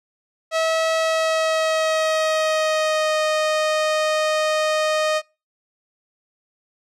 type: tone with pitch glide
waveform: sawtooth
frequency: 646 to 619.3 Hz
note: E5 to D#5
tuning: -35 to -8 cents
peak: -14 dBFS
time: 0.51-5.22 s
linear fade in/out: 50 ms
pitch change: -73 cents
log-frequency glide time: 0.96-3.2 s
effects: noise-tail reverb RT60 0.3 s tail -26 dB re dry + low-pass 7000 Hz 12 dB/octave